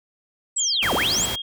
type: linear two-way sweep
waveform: sine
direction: down then up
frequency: 8070 to 174.61 to 8070 Hz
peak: -20 dBFS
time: 0.56-1.26 s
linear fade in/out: 10 ms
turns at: 0.94 s
type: tone with pitch glide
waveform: sine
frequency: 3208 to 3247 Hz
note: G7 to G#7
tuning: +39 to -40 cents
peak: -27 dBFS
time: 0.58-1.42 s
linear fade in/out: 5 ms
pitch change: +21 cents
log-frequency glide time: 0.93-1.2 s
type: noise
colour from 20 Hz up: pink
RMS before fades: -28 dBFS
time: 0.82-1.36 s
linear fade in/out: 10 ms
effects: high-pass 60 Hz 12 dB/octave